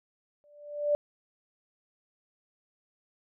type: tone with exponential growth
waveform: sine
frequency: 587.3 Hz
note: D5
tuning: in tune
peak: -20 dBFS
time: 0.44-0.95 s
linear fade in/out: 0 ms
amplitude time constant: 110 ms
effects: none